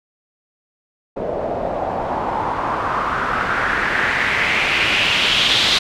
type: noise with low-pass filter sweep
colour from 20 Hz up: white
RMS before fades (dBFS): -19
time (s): 1.16-5.79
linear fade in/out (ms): 10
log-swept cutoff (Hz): 540 to 3800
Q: 3.3
effects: none